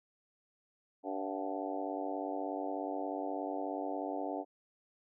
harmonic tone with a mistuned harmonic, 96.7 Hz, G2, 23 cents flat, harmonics 3 / 4 / 5 / 6 / 7 / 8 / 9, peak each -40 / -44 / -44 / -44 / -42 / -42 / -46 dBFS, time 1.03-4.45 s, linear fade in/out 50 ms, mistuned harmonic 8, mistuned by -58 cents, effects none

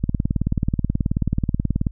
click train, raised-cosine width 5 ms, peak -7 dBFS, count 35, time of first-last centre 0.04-1.868 s, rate 18.6 Hz, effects added 50 Hz sine -36 dBFS peak until 1.91 s

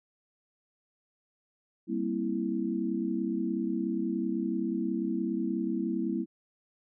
sine chord, C dominant seventh, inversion second, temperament equal with one note detuned, 196 / 233.1 / 263.6 / 329.6 Hz, G3 / Bb3 / C4 / E4, 0 / 0 / +13 / 0 cents, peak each -34 / -33 / -36 / -32 dBFS, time 1.87-6.26 s, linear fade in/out 50 ms, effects none

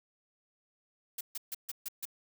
blue noise bursts, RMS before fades -38 dBFS, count 6, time 1.18-2.054 s, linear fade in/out 5 ms, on 29 ms, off 140 ms, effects none

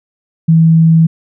sine tone, 162.8 Hz, E3, 21 cents flat, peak -4 dBFS, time 0.48-1.07 s, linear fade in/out 10 ms, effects none

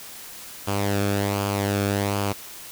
sawtooth tone with flanger, 100.5 Hz, G2, 44 cents sharp, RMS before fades -24 dBFS, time 0.67-2.33 s, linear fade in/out 10 ms, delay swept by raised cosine 0.51 to 1.03 ms, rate 1.3 Hz, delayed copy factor -0.55, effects white hiss -40 dBFS RMS until 2.71 s

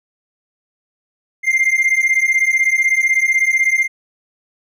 triangle beating tone pair, 2093 / 2109 Hz, C7 / C7, 0 / +13 cents, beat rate 16 Hz, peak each -12 dBFS, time 1.43-3.88 s, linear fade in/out 50 ms, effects tanh soft clip ceiling -8 dBFS

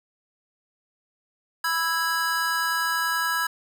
square chord, E major, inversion second, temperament just, 988.9 / 1318.5 / 1648.1 Hz, B5 / E6 / G#6, +2 / 0 / -14 cents, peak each -30 / -29 / -26 dBFS, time 1.64-3.47 s, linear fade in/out 5 ms, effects none

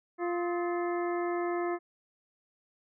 harmonic tone with a mistuned harmonic, 348.7 Hz, F4, 3 cents flat, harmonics 1 / 2 / 3 / 4 / 5 / 6, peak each -30 / -36 / -40 / -42 / -44 / -46 dBFS, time 0.18-1.79 s, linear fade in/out 50 ms, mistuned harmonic 4, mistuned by -150 cents, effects none

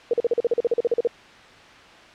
sine tone bursts, 473.1 Hz, A#4, 26 cents sharp, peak -16 dBFS, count 15, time 0.11-1.073 s, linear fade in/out 2 ms, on 25 ms, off 42 ms, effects white hiss -46 dBFS RMS until 2.14 s + low-pass 3000 Hz 12 dB/octave

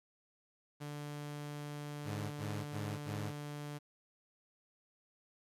sawtooth tone, 146.83 Hz, D3, in tune, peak -38 dBFS, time 0.8-3.79 s, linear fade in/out 20 ms
sawtooth tone bursts, 103.83 Hz, G#2, in tune, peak -35 dBFS, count 4, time 2.04-3.328 s, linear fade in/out 50 ms, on 280 ms, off 56 ms
effects resampled to 32000 Hz + 11-bit

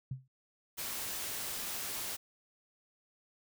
sine tone with exponential decay, 130.81 Hz, C3, in tune, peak -32 dBFS, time 0.11-0.28 s, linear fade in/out 5 ms, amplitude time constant 35 ms
white noise, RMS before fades -39 dBFS, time 0.77-2.17 s, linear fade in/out 20 ms
effects none

